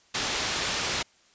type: low-pass noise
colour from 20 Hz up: white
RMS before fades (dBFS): -29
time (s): 0.14-1.03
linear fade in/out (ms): 10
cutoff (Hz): 5700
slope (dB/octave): 12
effects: white hiss -61 dBFS RMS until 1.34 s + resampled to 16000 Hz